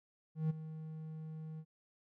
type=tone with ADSR envelope; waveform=triangle; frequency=157.6 Hz; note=D#3; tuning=23 cents sharp; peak=-27 dBFS; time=0.35-1.65 s; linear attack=150 ms; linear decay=16 ms; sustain=-14 dB; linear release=60 ms; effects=none